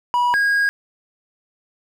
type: tone pair in turn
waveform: triangle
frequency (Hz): 973 / 1636.4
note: B5 / G#6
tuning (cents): -26 / -26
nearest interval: major sixth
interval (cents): 900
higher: second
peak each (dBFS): -13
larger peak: neither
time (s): 0.14-0.34 / 0.34-0.69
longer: second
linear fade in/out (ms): 0
effects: none